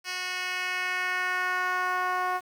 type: tone with band-pass filter sweep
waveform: 10% pulse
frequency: 365.4 Hz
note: F#4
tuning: 22 cents flat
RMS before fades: -29 dBFS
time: 0.04-2.41 s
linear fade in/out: 50 ms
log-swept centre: 3800 to 870 Hz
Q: 1.5
effects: 8-bit